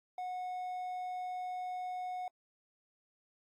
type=tone; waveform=triangle; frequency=731 Hz; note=F#5; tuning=21 cents flat; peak=-35 dBFS; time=0.18-2.28 s; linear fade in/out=2 ms; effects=AAC 64 kbps